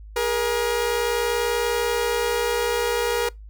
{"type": "tone pair together", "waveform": "sawtooth", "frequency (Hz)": [414.5, 474.9], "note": ["G#4", "A#4"], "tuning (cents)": [-3, 32], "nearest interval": "major second", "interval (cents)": 235, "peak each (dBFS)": [-23, -18], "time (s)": [0.16, 3.29], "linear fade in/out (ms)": 5, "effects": ["noise-tail reverb RT60 0.2 s tail -25 dB re dry", "added 52 Hz sine -38 dBFS peak until 3.49 s"]}